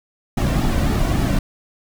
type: noise with flanger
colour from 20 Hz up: brown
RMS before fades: -18 dBFS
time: 0.37-1.39 s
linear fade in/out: 5 ms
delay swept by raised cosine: 1.9 to 2.41 ms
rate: 3.6 Hz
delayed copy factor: -0.55
effects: none